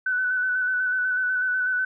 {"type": "tone with vibrato", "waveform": "sine", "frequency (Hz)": 1500, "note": "F#6", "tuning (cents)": 23, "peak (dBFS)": -21, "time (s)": [0.06, 1.85], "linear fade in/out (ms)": 5, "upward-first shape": "square", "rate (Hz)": 8.1, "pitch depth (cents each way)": 22, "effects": []}